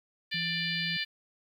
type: harmonic tone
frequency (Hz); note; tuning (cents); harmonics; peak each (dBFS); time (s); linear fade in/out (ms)
591; D5; +11; 3 / 4 / 5 / 6 / 7 / 8; -35 / -36 / -37 / -38 / -38 / -39; 0.31-1.05; 20
type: tone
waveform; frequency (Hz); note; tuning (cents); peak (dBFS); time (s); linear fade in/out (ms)
sine; 167.6; E3; +29; -37; 0.34-0.97; 5
effects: 10-bit